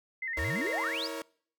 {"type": "tone with vibrato", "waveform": "sine", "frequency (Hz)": 1943, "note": "B6", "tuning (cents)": -29, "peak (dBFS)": -32, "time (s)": [0.22, 0.89], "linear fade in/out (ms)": 5, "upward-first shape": "square", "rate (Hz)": 8.9, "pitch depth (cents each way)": 100}
{"type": "chord", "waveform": "sawtooth", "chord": "A# diminished", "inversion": "second", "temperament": "equal with one note detuned", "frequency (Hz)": [323.8, 466.2, 554.4], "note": ["E4", "A#4", "C#5"], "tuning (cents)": [-31, 0, 0], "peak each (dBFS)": -36, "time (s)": [0.37, 1.22], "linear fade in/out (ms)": 2}
{"type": "exponential sweep", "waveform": "sine", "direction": "up", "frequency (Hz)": [58.1, 5500], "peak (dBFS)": -32, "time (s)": [0.37, 1.08], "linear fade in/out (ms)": 20}
{"effects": ["noise-tail reverb RT60 0.6 s tail -25 dB re dry"]}